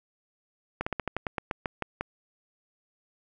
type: slowing click train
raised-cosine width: 0.5 ms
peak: -14 dBFS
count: 12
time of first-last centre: 0.81-2.01 s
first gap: 55 ms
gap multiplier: 1.13
effects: none